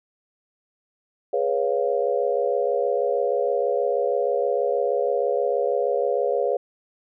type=tone cluster; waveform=sine; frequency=412.8 / 489.7 / 556 / 699 Hz; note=G#4 / B4 / C#5 / F5; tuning=-10 / -15 / +5 / +1 cents; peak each=-26 / -24 / -24 / -29 dBFS; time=1.33-6.57 s; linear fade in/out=5 ms; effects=none